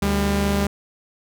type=tone pair together; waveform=sawtooth; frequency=75.03 / 200.3 Hz; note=D2 / G3; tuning=+38 / +38 cents; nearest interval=octave + perfect fourth; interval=1700 cents; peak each=-19 / -16 dBFS; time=0.02-0.67 s; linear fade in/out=5 ms; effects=none